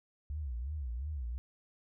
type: tone with vibrato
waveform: sine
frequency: 67.1 Hz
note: C2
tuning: 44 cents sharp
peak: -35 dBFS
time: 0.3-1.38 s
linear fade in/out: 0 ms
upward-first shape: sine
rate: 2.8 Hz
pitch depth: 250 cents each way
effects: none